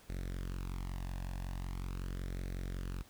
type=tone with flanger; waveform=sawtooth; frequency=45.39 Hz; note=F#1; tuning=32 cents flat; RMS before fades=-40 dBFS; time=0.09-3.03 s; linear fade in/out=10 ms; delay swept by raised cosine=0.5 to 1.16 ms; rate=0.42 Hz; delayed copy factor=+0.85; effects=pink hiss -61 dBFS RMS until 3.09 s